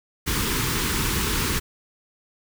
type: band-stop noise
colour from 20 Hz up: pink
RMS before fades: -24 dBFS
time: 0.26-1.6 s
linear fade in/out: 20 ms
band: 460 to 920 Hz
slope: 48 dB/octave
effects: none